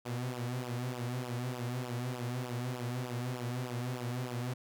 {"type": "tone with flanger", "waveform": "sawtooth", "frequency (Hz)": 123.47, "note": "B2", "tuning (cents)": 0, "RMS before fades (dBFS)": -37, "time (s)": [0.05, 4.54], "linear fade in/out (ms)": 10, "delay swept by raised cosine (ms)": [0.47, 6.17], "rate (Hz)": 3.3, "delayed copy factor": -0.8, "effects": []}